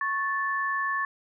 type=tone pair together; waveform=sine; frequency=1102.4 / 1750 Hz; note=C#6 / A6; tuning=-10 / -10 cents; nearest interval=minor sixth; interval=800 cents; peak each=-28 / -28 dBFS; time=0.01-1.05 s; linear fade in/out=2 ms; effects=none